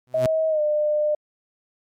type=tone with exponential growth; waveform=sawtooth; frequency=125.7 Hz; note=B2; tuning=31 cents sharp; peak=-17 dBFS; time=0.07-0.26 s; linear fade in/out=0 ms; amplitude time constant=41 ms
type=tone with pitch glide; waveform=sine; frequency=637 to 601.2 Hz; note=D#5 to D5; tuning=+41 to +40 cents; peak=-18 dBFS; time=0.14-1.15 s; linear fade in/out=5 ms; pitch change=-101 cents; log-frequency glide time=0.49-0.61 s
effects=MP3 96 kbps